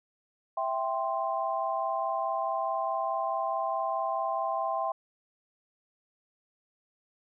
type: chord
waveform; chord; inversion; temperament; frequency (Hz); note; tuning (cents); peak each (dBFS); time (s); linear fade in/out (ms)
sine; C major; first; equal; 659.3 / 784 / 1046.5; E5 / G5 / C6; 0 / 0 / 0; -32; 0.57-4.92; 5
effects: none